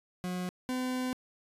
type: tone pair in turn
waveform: 40% pulse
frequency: 181 / 254.4 Hz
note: F#3 / C4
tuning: -38 / -48 cents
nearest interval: tritone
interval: 590 cents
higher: second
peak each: -32 / -30 dBFS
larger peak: second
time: 0.24-0.49 / 0.69-1.13 s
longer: second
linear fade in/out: 0 ms
effects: resampled to 32000 Hz